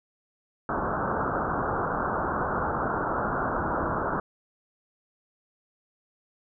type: low-pass noise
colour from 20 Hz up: white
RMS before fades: -28 dBFS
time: 0.69-4.2 s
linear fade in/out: 2 ms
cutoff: 1500 Hz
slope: 96 dB/octave
effects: none